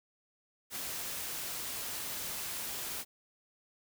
white noise, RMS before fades -39 dBFS, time 0.7-3.05 s, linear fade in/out 50 ms, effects none

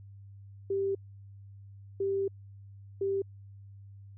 sine tone bursts at uneven times, 392 Hz, G4, in tune, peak -27 dBFS, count 3, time 0.7-0.95 / 2-2.28 / 3.01-3.22 s, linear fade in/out 5 ms, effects added 99 Hz sine -47 dBFS peak until 4.17 s

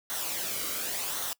white noise with flanger, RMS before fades -33 dBFS, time 0.1-1.33 s, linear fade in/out 0 ms, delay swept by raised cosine 0.4 to 1.17 ms, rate 0.9 Hz, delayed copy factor -0.55, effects noise-tail reverb RT60 0.1 s tail -23 dB re dry

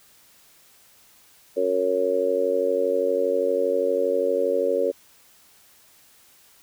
harmonic tone, 92.5 Hz, F#2, in tune, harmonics 3 / 4 / 5 / 6, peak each -32 / -28 / -23 / -23 dBFS, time 1.56-4.92 s, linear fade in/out 20 ms, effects white hiss -55 dBFS RMS until 6.62 s

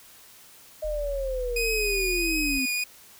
sine linear sweep, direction down, 622.3 to 254.1 Hz, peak -27 dBFS, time 0.82-2.66 s, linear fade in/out 10 ms
sine tone, 40.44 Hz, E1, 32 cents flat, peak -32 dBFS, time 0.84-2.59 s, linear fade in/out 10 ms
sawtooth tone with vibrato, 2491 Hz, D#7, 1 cent sharp, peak -22 dBFS, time 1.56-2.84 s, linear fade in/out 5 ms, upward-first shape triangle, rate 1.5 Hz, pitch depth 31 cents each way
effects white hiss -51 dBFS RMS until 3.19 s

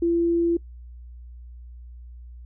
sine tone, 339.2 Hz, E4, 50 cents sharp, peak -18 dBFS, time 0.02-0.57 s, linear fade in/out 5 ms, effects noise-tail reverb RT60 0.1 s tail -23 dB re dry + added 60 Hz sine -39 dBFS peak until 2.45 s

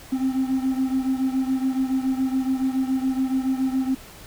triangle beating tone pair, 260.8 / 267.9 Hz, C4 / C4, -5 / +41 cents, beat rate 7.1 Hz, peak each -19 / -23 dBFS, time 0.12-3.95 s, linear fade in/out 10 ms, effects tanh soft clip ceiling -14 dBFS + pink hiss -44 dBFS RMS until 4.26 s

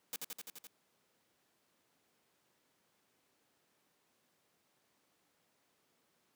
white noise with echo, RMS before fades -40 dBFS, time 0.13-0.16 s, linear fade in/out 0 ms, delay 85 ms, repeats 6, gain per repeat -2 dB, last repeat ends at 0.67 s, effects pink hiss -75 dBFS RMS until 6.35 s + high-pass 200 Hz 12 dB/octave

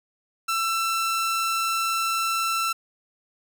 sawtooth tone, 1338 Hz, E6, 25 cents sharp, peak -19 dBFS, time 0.48-2.73 s, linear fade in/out 10 ms, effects none

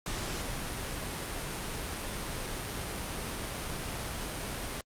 pink noise, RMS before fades -36 dBFS, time 0.06-4.81 s, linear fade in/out 2 ms, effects low-pass 12000 Hz 12 dB/octave + Opus 48 kbps

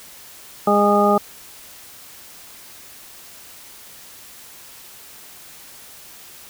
harmonic tone, 204.9 Hz, G#3, 23 cents flat, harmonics 1 / 2 / 3 / 4 / 6, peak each -19 / -19 / -19 / -19 / -19 dBFS, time 0.67-1.18 s, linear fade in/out 5 ms, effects white hiss -42 dBFS RMS until 6.49 s

